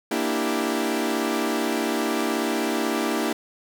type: chord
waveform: sawtooth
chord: E half-diminished seventh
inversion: second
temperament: equal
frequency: 233.1 / 293.7 / 329.6 / 392 Hz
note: Bb3 / D4 / E4 / G4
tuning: 0 / 0 / 0 / 0 cents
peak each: -24 / -24 / -24 / -25 dBFS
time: 0.11-3.33 s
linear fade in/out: 5 ms
effects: none